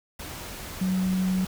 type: tone in noise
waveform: sine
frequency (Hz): 186.3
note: F#3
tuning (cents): +12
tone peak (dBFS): -22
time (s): 0.81-1.45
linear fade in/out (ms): 5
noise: pink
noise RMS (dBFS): -38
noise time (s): 0.19-1.47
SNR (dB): +13
effects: none